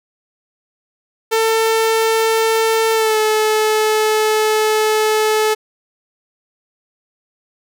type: tone with pitch glide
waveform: sawtooth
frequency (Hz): 447.2 to 432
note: A4 to A4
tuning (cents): +28 to -32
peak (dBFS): -9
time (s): 1.31-5.55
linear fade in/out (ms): 20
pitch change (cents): -60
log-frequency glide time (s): 2.93-3.18
effects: none